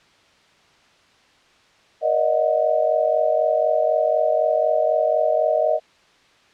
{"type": "tone cluster", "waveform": "sine", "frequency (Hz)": [474.3, 585, 629, 731], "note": ["A#4", "D5", "D#5", "F#5"], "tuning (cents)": [30, -7, 19, -21], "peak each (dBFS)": [-26, -23, -18, -25], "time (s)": [2.01, 5.8], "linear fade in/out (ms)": 50, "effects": ["white hiss -55 dBFS RMS until 6.53 s", "low-pass 4000 Hz 12 dB/octave"]}